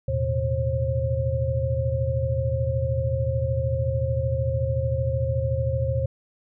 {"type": "tone cluster", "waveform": "sine", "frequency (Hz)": [80.3, 112.3, 125.7, 536], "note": ["E2", "A2", "B2", "C5"], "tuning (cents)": [-45, 36, 31, 42], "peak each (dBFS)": -27, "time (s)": [0.08, 6.06], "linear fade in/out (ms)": 5, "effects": []}